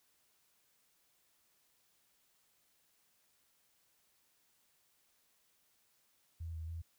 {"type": "tone with pitch steps", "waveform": "sine", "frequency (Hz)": [82.7, 80.5, 83], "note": ["E2", "E2", "E2"], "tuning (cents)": [6, -41, 12], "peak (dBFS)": -40, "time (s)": [6.4, 6.82], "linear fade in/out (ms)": 10, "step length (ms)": 140, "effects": ["white hiss -74 dBFS RMS until 6.98 s"]}